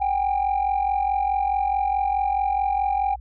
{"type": "tone pair together", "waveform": "sine", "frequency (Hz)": [764.3, 809], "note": ["G5", "G#5"], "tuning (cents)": [-44, -46], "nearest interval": "minor second", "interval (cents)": 98, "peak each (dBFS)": [-22, -20], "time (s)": [0, 3.16], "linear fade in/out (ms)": 20, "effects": ["tanh soft clip ceiling -16 dBFS", "added 60 Hz sine -37 dBFS peak until 3.2 s"]}